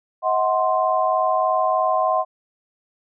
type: chord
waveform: sine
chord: C diminished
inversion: first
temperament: equal with one note detuned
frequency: 636.8 / 740 / 1046.5 Hz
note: Eb5 / Gb5 / C6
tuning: +40 / 0 / 0 cents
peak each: -21 dBFS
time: 0.22-2.25 s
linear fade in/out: 50 ms
effects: none